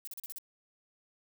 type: noise bursts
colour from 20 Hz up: violet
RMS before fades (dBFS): -42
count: 6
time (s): 0.05-0.384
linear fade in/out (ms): 0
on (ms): 24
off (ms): 38
effects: none